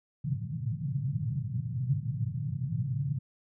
white band-pass noise, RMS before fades -32 dBFS, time 0.24-3.19 s, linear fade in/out 10 ms, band 110 to 150 Hz, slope 48 dB/octave, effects none

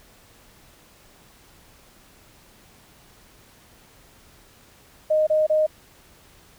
sine tone bursts, 619 Hz, D#5, 9 cents flat, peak -16 dBFS, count 3, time 5.1-5.666 s, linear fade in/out 10 ms, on 170 ms, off 28 ms, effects pink hiss -53 dBFS RMS until 6.58 s

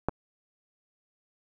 clicks, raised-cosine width 1 ms, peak -11 / -29 dBFS, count 2, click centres 0.086 / 0.093 s, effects none

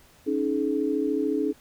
sine chord, C# suspended second, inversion none, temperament equal with one note detuned, 277.2 / 311.1 / 425.5 Hz, C#4 / D#4 / G#4, 0 / 0 / +42 cents, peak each -27 dBFS, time 0.26-1.53 s, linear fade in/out 20 ms, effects pink hiss -56 dBFS RMS until 1.6 s

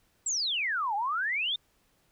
sine exponential two-way sweep, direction down then up, 7902 to 784 to 3694 Hz, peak -27 dBFS, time 0.26-1.56 s, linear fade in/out 5 ms, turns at 0.95 s, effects pink hiss -69 dBFS RMS until 2.11 s

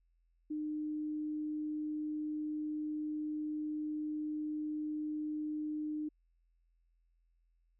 sine tone, 304 Hz, D#4, 40 cents flat, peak -35 dBFS, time 0.5-6.09 s, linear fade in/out 10 ms, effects added 42 Hz sine -70 dBFS peak until 7.79 s

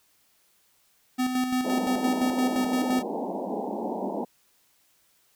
square tone with tremolo, 253.8 Hz, B3, 47 cents sharp, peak -23 dBFS, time 1.18-3.03 s, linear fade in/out 20 ms, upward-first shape square, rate 5.8 Hz, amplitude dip 45%
pink band-pass noise, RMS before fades -31 dBFS, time 1.64-4.25 s, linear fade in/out 10 ms, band 190 to 940 Hz, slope 96 dB/octave
effects white hiss -65 dBFS RMS until 5.35 s

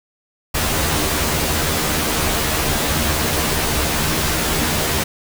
pink noise with comb filter, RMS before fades -19 dBFS, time 0.54-5.04 s, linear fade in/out 10 ms, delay 13 ms, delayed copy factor +0.8, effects none

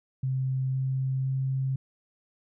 sine tone with pitch steps, 131.4 / 132.24 / 133.08 Hz, C3 / C3 / C3, +8 / +19 / +30 cents, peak -25 dBFS, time 0.23-1.76 s, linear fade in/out 5 ms, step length 510 ms, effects none

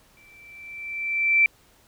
sine tone with exponential growth, 2337 Hz, D7, 9 cents flat, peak -13 dBFS, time 0.17-1.46 s, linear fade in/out 1 ms, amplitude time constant 280 ms, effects pink hiss -58 dBFS RMS until 1.87 s

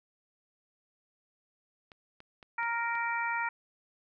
clicks, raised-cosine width 0.3 ms, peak -34 dBFS, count 5, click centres 1.918 / 2.204 / 2.428 / 2.631 / 2.953 s
harmonic tone, 466.2 Hz, A#4, in tune, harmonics 2 / 3 / 4 / 5, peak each -33 / -35 / -36 / -37 dBFS, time 2.58-3.49 s, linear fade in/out 5 ms
effects none

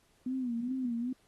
sine tone with vibrato, 246.9 Hz, B3, in tune, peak -31 dBFS, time 0.26-1.13 s, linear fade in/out 5 ms, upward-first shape sine, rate 2.5 Hz, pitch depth 110 cents each way, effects pink hiss -69 dBFS RMS until 1.27 s + AAC 32 kbps

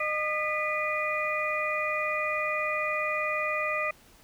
harmonic tone with a mistuned harmonic, 611 Hz, D#5, 32 cents flat, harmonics 1 / 2 / 3 / 4, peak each -32 / -32 / -32 / -32 dBFS, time 0-3.91 s, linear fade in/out 5 ms, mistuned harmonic 3, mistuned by +140 cents, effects pink hiss -57 dBFS RMS until 4.23 s

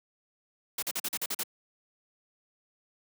white noise bursts, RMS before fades -32 dBFS, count 8, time 0.78-1.434 s, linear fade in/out 5 ms, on 45 ms, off 42 ms, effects high-pass 150 Hz 12 dB/octave

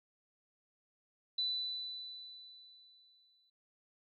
sine tone with exponential decay, 3986 Hz, B7, 15 cents sharp, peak -31 dBFS, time 1.38-3.5 s, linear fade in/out 5 ms, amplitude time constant 460 ms, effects none

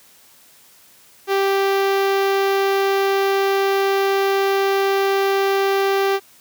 sawtooth tone with notch filter, 392 Hz, G4, in tune, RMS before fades -18 dBFS, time 1.27-6.2 s, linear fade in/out 50 ms, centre 8400 Hz, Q 0.64, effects white hiss -50 dBFS RMS until 6.4 s + high-pass 80 Hz 12 dB/octave

